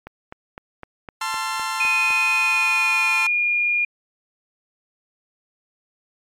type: click train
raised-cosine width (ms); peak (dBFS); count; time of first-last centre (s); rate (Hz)
0.5; -20; 9; 0.07-2.106; 3.93
type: chord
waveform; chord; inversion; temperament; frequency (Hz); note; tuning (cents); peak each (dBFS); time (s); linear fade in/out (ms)
sawtooth; F major; first; equal with one note detuned; 880 / 1046.5 / 1361.1; A5 / C6 / F6; 0 / 0 / -45; -24; 1.21-3.27; 5
type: tone with pitch glide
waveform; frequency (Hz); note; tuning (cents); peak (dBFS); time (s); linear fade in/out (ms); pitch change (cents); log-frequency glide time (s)
sine; 2489 to 2422; D#7 to D#7; 0 to -47; -17; 1.8-3.85; 5; -47; 2.35-3.45
effects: low-pass 11000 Hz 12 dB/octave + MP3 96 kbps